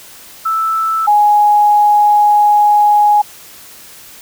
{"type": "tone pair in turn", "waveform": "sine", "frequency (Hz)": [1318.5, 832.3], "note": ["E6", "G#5"], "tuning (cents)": [0, 4], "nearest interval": "minor sixth", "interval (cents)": 796, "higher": "first", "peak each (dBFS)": [-12, -6], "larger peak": "second", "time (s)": [[0.45, 1.07], [1.07, 3.22]], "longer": "second", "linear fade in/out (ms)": 10, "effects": ["white hiss -37 dBFS RMS until 4.21 s"]}